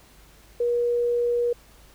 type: tone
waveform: sine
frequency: 479 Hz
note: A#4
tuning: 47 cents sharp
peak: -20 dBFS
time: 0.6-1.53 s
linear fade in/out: 5 ms
effects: added 50 Hz sine -54 dBFS peak until 1.94 s + pink hiss -54 dBFS RMS until 1.94 s